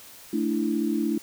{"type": "chord", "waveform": "sine", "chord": "A suspended fourth", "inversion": "none", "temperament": "just", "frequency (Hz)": [220, 293.3, 330], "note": ["A3", "D4", "E4"], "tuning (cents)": [0, -2, 2], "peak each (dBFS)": -27, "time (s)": [0.33, 1.18], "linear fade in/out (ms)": 5, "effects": ["white hiss -47 dBFS RMS until 1.22 s"]}